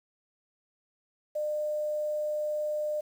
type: tone with quantisation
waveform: sine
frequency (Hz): 603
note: D5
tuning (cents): +46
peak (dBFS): -28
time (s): 1.35-3.01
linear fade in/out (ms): 10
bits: 9
effects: none